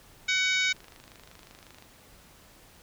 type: harmonic tone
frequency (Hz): 751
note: F#5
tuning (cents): +26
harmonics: 2 / 3 / 4 / 5 / 6 / 7 / 8 / 9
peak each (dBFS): -31 / -26 / -36 / -30 / -40 / -37 / -40 / -38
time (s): 0.28-0.73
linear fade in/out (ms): 10
type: click train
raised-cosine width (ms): 0.2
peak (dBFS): -32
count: 34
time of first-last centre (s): 0.53-1.824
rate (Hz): 25.5
effects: pink hiss -55 dBFS RMS until 2.82 s